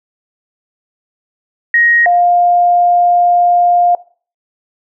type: tone pair in turn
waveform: sine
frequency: 1880 / 704.2 Hz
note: A#6 / F5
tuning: +14 / +14 cents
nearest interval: octave + perfect fourth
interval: 1700 cents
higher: first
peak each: -7 / -7 dBFS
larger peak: neither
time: 1.74-2.06 / 2.06-3.95 s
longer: second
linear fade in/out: 2 ms
effects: noise-tail reverb RT60 0.4 s tail -19 dB re dry